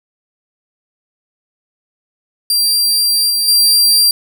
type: tone with level steps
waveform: sawtooth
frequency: 4726 Hz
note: D8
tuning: 10 cents sharp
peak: -8 / -10 / -5 dBFS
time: 2.5-4.11 s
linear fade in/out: 2 ms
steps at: 3.3 / 3.48 s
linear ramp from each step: 2 ms
effects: none